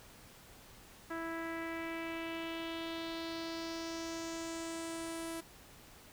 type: tone with low-pass filter sweep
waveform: sawtooth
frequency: 329.6 Hz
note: E4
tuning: in tune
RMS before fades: -41 dBFS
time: 1.1-5.41 s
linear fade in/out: 10 ms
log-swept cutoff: 1600 to 11000 Hz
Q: 2.9
effects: pink hiss -57 dBFS RMS until 6.12 s